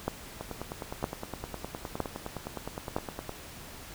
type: two click trains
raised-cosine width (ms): 1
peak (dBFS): -14 / -21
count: 4 / 29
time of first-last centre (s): 0.08-2.965 / 0.41-3.294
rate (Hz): 1.04 / 9.71
effects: pink hiss -46 dBFS RMS until 3.94 s